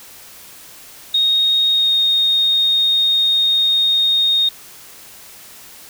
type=tone with pitch glide; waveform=sine; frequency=3729 to 3705 Hz; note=A#7 to A#7; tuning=0 to -11 cents; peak=-12 dBFS; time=1.14-4.49 s; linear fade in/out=5 ms; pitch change=-11 cents; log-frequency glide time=1.71-1.94 s; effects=white hiss -40 dBFS RMS until 5.89 s